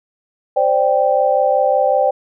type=chord; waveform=sine; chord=C suspended second; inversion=none; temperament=just; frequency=523.3 / 588.7 / 784.9 Hz; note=C5 / D5 / G5; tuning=0 / +4 / +2 cents; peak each=-16 dBFS; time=0.56-2.11 s; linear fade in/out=10 ms; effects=none